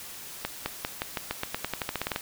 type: accelerating click train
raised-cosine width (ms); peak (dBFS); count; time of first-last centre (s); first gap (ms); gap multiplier
0.3; -12; 17; 0.45-2.161; 210; 0.9
effects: white hiss -42 dBFS RMS until 2.21 s